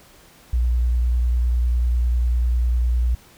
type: tone with vibrato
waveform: sine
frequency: 60.2 Hz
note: B1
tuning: 44 cents flat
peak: -16 dBFS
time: 0.53-3.15 s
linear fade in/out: 5 ms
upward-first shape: sine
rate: 10 Hz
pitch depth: 21 cents each way
effects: pink hiss -50 dBFS RMS until 3.37 s